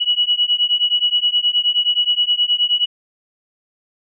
sine beating tone pair, 2924 / 2933.5 Hz, F#7 / F#7, -21 / -16 cents, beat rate 9.5 Hz, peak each -17 dBFS, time 0-2.86 s, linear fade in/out 20 ms, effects none

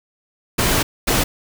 pink noise bursts at uneven times, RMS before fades -17 dBFS, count 2, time 0.58-0.83 / 1.07-1.24 s, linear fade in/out 10 ms, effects none

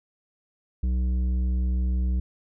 sine tone with tanh clipping, 62.4 Hz, B1, 19 cents sharp, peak -23 dBFS, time 0.83-2.2 s, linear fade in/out 5 ms, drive 9 dB, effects none

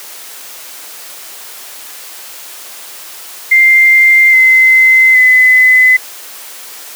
sine tone with pitch steps, 2096 / 2058 / 2020 Hz, C7 / C7 / B6, +2 / -29 / +39 cents, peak -3 dBFS, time 3.51-5.97 s, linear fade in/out 10 ms, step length 820 ms, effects white hiss -30 dBFS RMS until 6.95 s + high-pass 400 Hz 12 dB/octave

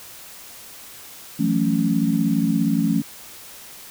sine chord, F# minor seventh, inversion third, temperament equal with one note detuned, 167.89 / 185 / 220 / 277.2 Hz, E3 / F#3 / A3 / C#4, +32 / 0 / 0 / 0 cents, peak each -23 / -25 / -21 / -22 dBFS, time 1.39-3.02 s, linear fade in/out 10 ms, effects white hiss -41 dBFS RMS until 3.9 s

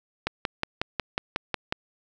click train, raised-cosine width 0.3 ms, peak -9 dBFS, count 9, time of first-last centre 0.27-1.725 s, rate 5.5 Hz, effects none

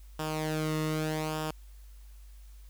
sawtooth tone with flanger, 155.56 Hz, D#3, in tune, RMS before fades -32 dBFS, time 0.19-1.51 s, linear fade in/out 5 ms, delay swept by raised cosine 0.47 to 1.27 ms, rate 0.82 Hz, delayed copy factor -0.65, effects added 50 Hz sine -47 dBFS peak until 2.69 s + white hiss -64 dBFS RMS until 2.69 s

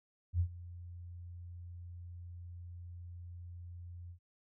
sine tone with ADSR envelope, 87.31 Hz, F2, in tune, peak -26 dBFS, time 0.33-4.19 s, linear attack 67 ms, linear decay 80 ms, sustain -19 dB, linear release 88 ms, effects none

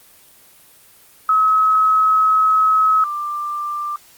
sine tone pair in turn, 1282 / 1185.8 Hz, E6 / D6, -49 / +16 cents, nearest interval minor second, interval 135 cents, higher first, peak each -11 / -21 dBFS, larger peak first, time 1.29-3.04 / 3.04-3.96 s, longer first, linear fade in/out 2 ms, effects white hiss -48 dBFS RMS until 4.17 s + Opus 24 kbps

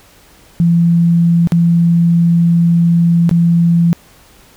sine tone with dropouts, 169.6 Hz, E3, 50 cents sharp, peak -7 dBFS, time 0.6-3.93 s, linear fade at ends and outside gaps 0 ms, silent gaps 1.473-1.521 / 3.293-3.312 s, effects pink hiss -45 dBFS RMS until 4.56 s

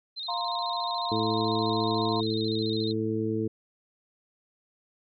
sine tone with vibrato, 3901 Hz, B7, 22 cents flat, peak -33 dBFS, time 0.16-2.93 s, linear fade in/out 20 ms, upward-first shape square, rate 14 Hz, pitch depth 85 cents each way
sine chord, F suspended fourth, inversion none, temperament equal, 698.5 / 932.3 / 1046.5 Hz, F5 / Bb5 / C6, 0 / 0 / 0 cents, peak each -33 dBFS, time 0.28-2.21 s, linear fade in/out 10 ms
harmonic tone, 110 Hz, A2, in tune, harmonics 1 / 2 / 3 / 4, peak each -33 / -32 / -30 / -31 dBFS, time 1.11-3.48 s, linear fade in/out 10 ms
effects none

